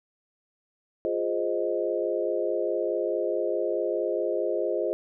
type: chord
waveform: sine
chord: F minor seventh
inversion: none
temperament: equal with one note detuned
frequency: 350.6 / 415.3 / 523.3 / 622.3 Hz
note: F4 / Ab4 / C5 / Eb5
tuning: +7 / 0 / 0 / 0 cents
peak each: -30 dBFS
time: 1.05-4.93 s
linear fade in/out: 0 ms
effects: none